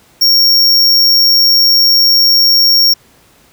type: tone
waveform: square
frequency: 5530 Hz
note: F8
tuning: 18 cents flat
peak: -6 dBFS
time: 0.21-2.94 s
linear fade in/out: 10 ms
effects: pink hiss -47 dBFS RMS until 3.52 s + high-pass 60 Hz 12 dB/octave